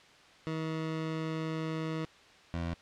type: tone pair in turn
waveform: 20% pulse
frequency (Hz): 159.5 / 84.7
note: D#3 / E2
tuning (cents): +43 / +48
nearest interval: major seventh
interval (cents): 1095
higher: first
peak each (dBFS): -28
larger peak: neither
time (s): 0.47-2.05 / 2.54-2.74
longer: first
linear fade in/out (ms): 0
effects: white hiss -57 dBFS RMS until 2.81 s + low-pass 4000 Hz 12 dB/octave